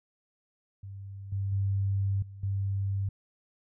sine tone with level steps, 98.3 Hz, G2, 5 cents sharp, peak -39 / -28 / -25 / -42 / -27 dBFS, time 0.83-3.09 s, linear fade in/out 5 ms, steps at 1.32 / 1.52 / 2.22 / 2.43 s, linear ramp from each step 5 ms, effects none

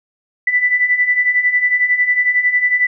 sine beating tone pair, 1975 / 1986 Hz, B6 / B6, 0 / +9 cents, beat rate 11 Hz, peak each -18 / -13 dBFS, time 0.47-2.87 s, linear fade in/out 5 ms, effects none

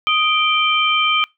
sine tone cluster, 1246 / 2360 / 3116 Hz, D#6 / D7 / G7, +2 / +8 / -11 cents, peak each -18 dBFS, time 0.07-1.24 s, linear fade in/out 0 ms, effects noise-tail reverb RT60 0.2 s tail -25 dB re dry

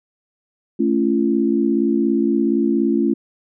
sine chord, A augmented, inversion none, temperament equal with one note detuned, 220 / 277.2 / 341.3 Hz, A3 / C#4 / E#4, 0 / 0 / -40 cents, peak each -19 dBFS, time 0.79-3.14 s, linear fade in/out 10 ms, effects none

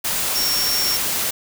sine tone in noise, 5500 Hz, F8, 27 cents flat, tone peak -20 dBFS, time 0.35-0.97 s, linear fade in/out 10 ms, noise white, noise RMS -22 dBFS, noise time 0.04-1.31 s, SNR -1 dB, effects none

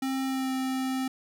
square tone with pitch glide, 265.8 to 261.7 Hz, C4 to C4, +27 to 0 cents, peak -28 dBFS, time 0.02-1.08 s, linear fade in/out 5 ms, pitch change -27 cents, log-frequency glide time 0.25-0.53 s, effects none

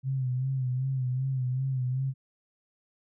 sine tone with vibrato, 130 Hz, C3, 11 cents flat, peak -26 dBFS, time 0.03-2.14 s, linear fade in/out 50 ms, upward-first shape sine, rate 2.6 Hz, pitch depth 61 cents each way, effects none

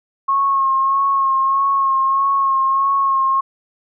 sine tone with vibrato, 1086 Hz, C#6, 36 cents flat, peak -13 dBFS, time 0.28-3.41 s, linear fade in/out 10 ms, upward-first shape sine, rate 1.6 Hz, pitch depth 26 cents each way, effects none

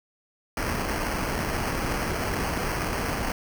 pink noise with sample-and-hold, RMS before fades -28 dBFS, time 0.57-3.32 s, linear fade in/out 2 ms, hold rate 3675 Hz, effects none

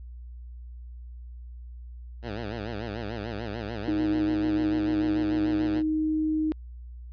10% pulse tone with vibrato, 109.5 Hz, A2, 8 cents flat, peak -24 dBFS, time 2.22-5.83 s, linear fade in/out 50 ms, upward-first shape sine, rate 6.8 Hz, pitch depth 160 cents each way
sine tone, 311.1 Hz, D#4, in tune, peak -23 dBFS, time 3.88-6.52 s, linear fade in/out 0 ms
effects added 60 Hz sine -39 dBFS peak until 7.12 s + resampled to 11025 Hz

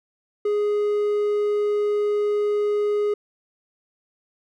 triangle tone with hard clipping, 415.3 Hz, G#4, in tune, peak -20 dBFS, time 0.45-3.14 s, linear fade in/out 5 ms, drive 6 dB, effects none

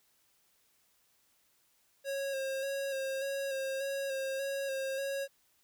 square tone with vibrato, 543 Hz, C#5, 36 cents flat, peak -34 dBFS, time 2.04-5.28 s, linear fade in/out 50 ms, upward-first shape square, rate 1.7 Hz, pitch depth 23 cents each way, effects white hiss -71 dBFS RMS until 5.63 s

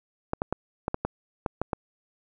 clicks, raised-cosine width 1 ms, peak -12 dBFS, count 9, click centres 0.334 / 0.419 / 0.526 / 0.881 / 0.944 / 1.05 / 1.462 / 1.616 / 1.732 s, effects none

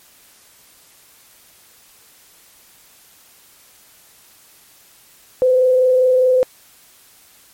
sine tone with frequency modulation, 510 Hz, C5, 44 cents flat, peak -10 dBFS, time 5.42-6.43 s, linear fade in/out 0 ms, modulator 24.9 Hz, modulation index 0.31, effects white hiss -49 dBFS RMS until 7.53 s + MP3 64 kbps

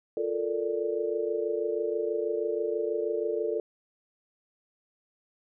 sine chord, Bb major seventh, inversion second, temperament equal, 349.2 / 440 / 466.2 / 587.3 Hz, F4 / A4 / Bb4 / D5, 0 / 0 / 0 / 0 cents, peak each -34 / -29 / -34 / -35 dBFS, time 0.17-3.6 s, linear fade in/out 2 ms, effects none

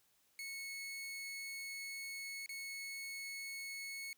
sawtooth tone with dropouts, 2199 Hz, C#7, 14 cents flat, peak -40 dBFS, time 0.39-4.13 s, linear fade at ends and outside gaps 1 ms, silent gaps 2.461-2.492 s, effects white hiss -74 dBFS RMS until 4.17 s

